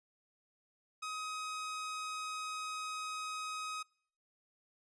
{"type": "tone", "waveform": "sawtooth", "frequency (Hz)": 1262, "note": "D#6", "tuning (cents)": 24, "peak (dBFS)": -35, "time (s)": [1.02, 3.83], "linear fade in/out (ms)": 10, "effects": ["noise-tail reverb RT60 0.6 s tail -26 dB re dry", "resampled to 22050 Hz"]}